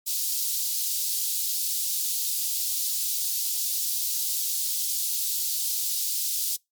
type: high-pass noise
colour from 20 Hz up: white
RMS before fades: -27 dBFS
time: 0.06-6.57 s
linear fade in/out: 20 ms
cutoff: 3900 Hz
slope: 24 dB/octave
effects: noise-tail reverb RT60 0.2 s tail -26 dB re dry + MP3 96 kbps